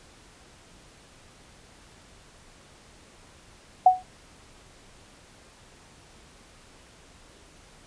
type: tone with exponential decay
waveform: sine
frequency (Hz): 740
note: F#5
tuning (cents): 0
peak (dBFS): -8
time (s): 3.86-4.03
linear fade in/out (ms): 5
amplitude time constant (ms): 36
effects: pink hiss -53 dBFS RMS until 7.86 s + resampled to 22050 Hz